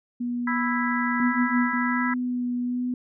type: tone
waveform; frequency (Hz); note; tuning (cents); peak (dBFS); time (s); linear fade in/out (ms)
sine; 242.3; B3; -33; -25; 0.2-1.74; 10
type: harmonic tone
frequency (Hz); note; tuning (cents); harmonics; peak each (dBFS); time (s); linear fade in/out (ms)
329.6; E4; 0; 3 / 4 / 5 / 6; -30 / -30 / -30 / -30; 0.47-2.14; 5
type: tone with vibrato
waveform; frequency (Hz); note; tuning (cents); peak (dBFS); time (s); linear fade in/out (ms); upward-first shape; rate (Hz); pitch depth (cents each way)
sine; 246.9; B3; 0; -24; 1.2-2.94; 2; sine; 1.3; 15
effects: none